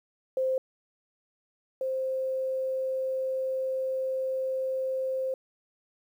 sine tone pair in turn, 522 / 524.4 Hz, C5 / C5, -4 / +4 cents, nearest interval unison, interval 8 cents, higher second, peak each -24 / -27 dBFS, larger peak first, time 0.37-0.58 / 1.81-5.34 s, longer second, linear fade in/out 2 ms, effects 10-bit

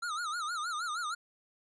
square tone with vibrato, 1318.5 Hz, E6, in tune, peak -34 dBFS, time 0.02-1.15 s, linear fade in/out 10 ms, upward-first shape sine, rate 6.4 Hz, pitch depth 160 cents each way, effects resampled to 22050 Hz

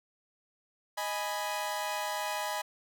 sawtooth chord, G# minor, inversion second, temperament equal, 622.3 / 830.6 / 987.8 Hz, D#5 / G#5 / B5, 0 / 0 / 0 cents, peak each -34 / -32 / -33 dBFS, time 0.97-2.62 s, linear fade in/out 10 ms, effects none

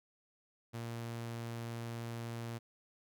sawtooth tone, 116.54 Hz, A#2, in tune, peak -36 dBFS, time 0.73-2.59 s, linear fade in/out 20 ms, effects none

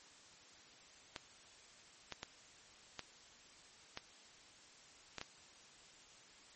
clicks, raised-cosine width 0.2 ms, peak -25 dBFS, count 7, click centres 1.162 / 2.123 / 2.231 / 2.993 / 3.974 / 5.183 / 5.214 s, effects white hiss -61 dBFS RMS until 6.55 s + MP3 32 kbps

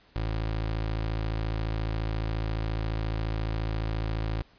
25% pulse tone, 54.4 Hz, A1, 19 cents flat, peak -24 dBFS, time 0.16-4.42 s, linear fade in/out 0 ms, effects pink hiss -60 dBFS RMS until 4.58 s + resampled to 11025 Hz

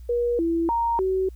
sine tone with pitch steps, 479 / 333.3 / 931 / 377.8 Hz, A#4 / E4 / A#5 / F#4, +47 / +19 / -2 / +36 cents, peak -20 dBFS, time 0.09-1.29 s, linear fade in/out 5 ms, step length 300 ms, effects added 60 Hz sine -38 dBFS peak until 1.35 s + white hiss -64 dBFS RMS until 1.35 s

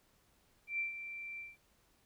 sine tone with ADSR envelope, 2349 Hz, D7, in tune, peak -32 dBFS, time 0.67-1.57 s, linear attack 120 ms, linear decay 130 ms, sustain -10 dB, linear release 180 ms, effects pink hiss -71 dBFS RMS until 2.05 s

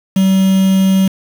triangle tone with quantisation, 191.1 Hz, G3, 44 cents flat, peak -6 dBFS, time 0.16-1.08 s, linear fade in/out 5 ms, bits 4, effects none

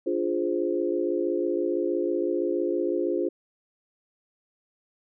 sine chord, D half-diminished seventh, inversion none, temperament equal, 293.7 / 349.2 / 415.3 / 523.3 Hz, D4 / F4 / Ab4 / C5, 0 / 0 / 0 / 0 cents, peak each -31 / -26 / -30 / -31 dBFS, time 0.06-3.29 s, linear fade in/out 10 ms, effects none

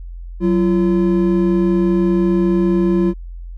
triangle tone pair together, 187.1 / 341.8 Hz, F#3 / F4, +20 / -37 cents, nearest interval minor seventh, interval 1043 cents, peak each -13 dBFS, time 0.4-3.14 s, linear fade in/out 50 ms, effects added 43 Hz sine -28 dBFS peak until 3.57 s

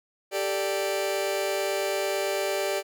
sawtooth chord, G suspended second, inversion none, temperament just, 392 / 441 / 588 Hz, G4 / A4 / D5, 0 / +4 / +2 cents, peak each -25 / -30 / -24 dBFS, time 0.31-2.83 s, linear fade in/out 50 ms, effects none

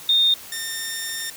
sine / 10% pulse tone pair in turn, 3659 / 1816.9 Hz, A#7 / A#6, -33 / -45 cents, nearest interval octave, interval 1212 cents, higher first, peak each -14 / -18 dBFS, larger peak first, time 0.09-0.34 / 0.52-1.3 s, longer second, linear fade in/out 2 ms, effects white hiss -40 dBFS RMS until 1.36 s

